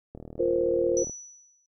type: click train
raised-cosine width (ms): 2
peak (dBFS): -27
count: 38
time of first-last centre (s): 0.15-1.096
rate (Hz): 39.1
type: chord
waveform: sine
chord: F suspended fourth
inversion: none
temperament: equal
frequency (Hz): 349.2 / 466.2 / 523.3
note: F4 / Bb4 / C5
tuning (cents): 0 / 0 / 0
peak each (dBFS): -26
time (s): 0.39-1.04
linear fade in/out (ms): 10
type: tone with exponential decay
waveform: sine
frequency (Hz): 5920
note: F#8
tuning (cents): 0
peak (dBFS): -27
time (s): 0.97-1.66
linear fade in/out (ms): 1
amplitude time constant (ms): 150
effects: noise-tail reverb RT60 0.1 s tail -23 dB re dry